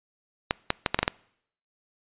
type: clicks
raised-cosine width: 0.3 ms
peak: -5 dBFS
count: 7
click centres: 0.509 / 0.704 / 0.862 / 0.945 / 0.99 / 1.03 / 1.079 s
effects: noise-tail reverb RT60 0.7 s tail -25 dB re dry + resampled to 8000 Hz